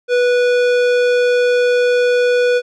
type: tone with tanh clipping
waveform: sine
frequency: 490.7 Hz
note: B4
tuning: 11 cents flat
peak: -13 dBFS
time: 0.08-2.62 s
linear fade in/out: 50 ms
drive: 17 dB
effects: none